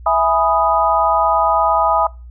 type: chord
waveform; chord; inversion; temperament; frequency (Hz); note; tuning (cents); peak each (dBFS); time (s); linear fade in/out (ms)
sine; E major seventh; none; equal; 659.3 / 830.6 / 987.8 / 1244.5; E5 / G#5 / B5 / D#6; 0 / 0 / 0 / 0; -17 / -17 / -18 / -17; 0.06-2.07; 5
effects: noise-tail reverb RT60 0.3 s tail -23 dB re dry + added 60 Hz sine -33 dBFS peak until 2.3 s